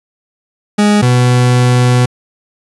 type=tone pair in turn; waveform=40% pulse; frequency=207.7 / 124.11 Hz; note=G#3 / B2; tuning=0 / +9 cents; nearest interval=major sixth; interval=891 cents; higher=first; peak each=-6 dBFS; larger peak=neither; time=0.78-1.02 / 1.02-2.06 s; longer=second; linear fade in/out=10 ms; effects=resampled to 24000 Hz